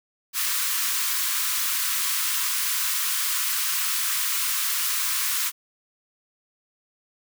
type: high-pass noise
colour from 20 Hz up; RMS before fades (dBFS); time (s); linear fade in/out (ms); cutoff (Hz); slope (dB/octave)
white; -25; 0.33-5.52; 50; 980; 96
effects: none